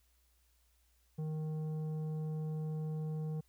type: tone with tanh clipping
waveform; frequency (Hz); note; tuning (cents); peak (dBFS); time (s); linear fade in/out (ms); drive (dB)
sine; 155.56; D#3; 0; -37; 1.18-3.41; 10; 9
effects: added 60 Hz sine -70 dBFS peak until 3.48 s + white hiss -75 dBFS RMS until 3.48 s